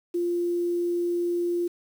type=tone with quantisation; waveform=sine; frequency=347.9 Hz; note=F4; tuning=7 cents flat; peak=-23 dBFS; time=0.14-1.68 s; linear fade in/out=10 ms; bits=8; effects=none